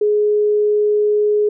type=tone; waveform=sine; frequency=418.9 Hz; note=G#4; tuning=15 cents sharp; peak=-12 dBFS; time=0.01-1.49 s; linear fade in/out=5 ms; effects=none